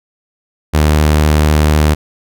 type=tone; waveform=sawtooth; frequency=76 Hz; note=D#2; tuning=40 cents flat; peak=-4 dBFS; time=0.73-1.95 s; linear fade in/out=20 ms; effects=none